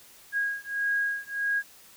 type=beating tone pair; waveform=sine; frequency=1639 / 1640.6 Hz; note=G#6 / G#6; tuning=-23 / -22 cents; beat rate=1.6 Hz; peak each=-29 dBFS; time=0.32-1.63 s; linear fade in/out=50 ms; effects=white hiss -53 dBFS RMS until 1.96 s